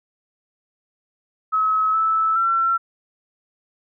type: tone with pitch steps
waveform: sine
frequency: 1285 / 1311 / 1351 Hz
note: E6 / E6 / E6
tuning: -45 / -10 / +42 cents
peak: -16 dBFS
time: 1.52-2.78 s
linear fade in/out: 20 ms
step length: 420 ms
effects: none